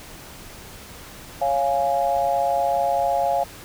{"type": "chord", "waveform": "sine", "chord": "Db major", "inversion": "none", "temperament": "equal", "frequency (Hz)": [554.4, 698.5, 830.6], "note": ["Db5", "F5", "Ab5"], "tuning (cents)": [0, 0, 0], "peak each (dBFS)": [-24, -21, -24], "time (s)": [1.41, 3.44], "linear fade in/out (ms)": 10, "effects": ["pink hiss -41 dBFS RMS until 3.64 s"]}